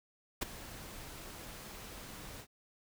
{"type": "noise with ADSR envelope", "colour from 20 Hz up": "pink", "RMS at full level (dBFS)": -32, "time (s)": [0.41, 2.47], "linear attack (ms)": 14, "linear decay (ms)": 14, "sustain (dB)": -16, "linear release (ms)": 71, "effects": []}